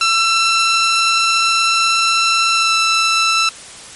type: tone with pitch glide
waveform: 15% pulse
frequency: 1342 to 1328.9 Hz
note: E6 to E6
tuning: +31 to +14 cents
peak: -5 dBFS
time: 0.01-3.49 s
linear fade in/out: 2 ms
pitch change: -17 cents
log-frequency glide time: 2.54-2.74 s
effects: white hiss -35 dBFS RMS until 3.95 s + MP3 48 kbps